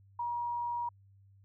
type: tone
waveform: sine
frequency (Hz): 954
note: A#5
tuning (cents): +40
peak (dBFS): -32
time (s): 0.19-0.89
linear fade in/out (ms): 5
effects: added 98 Hz sine -58 dBFS peak until 1.44 s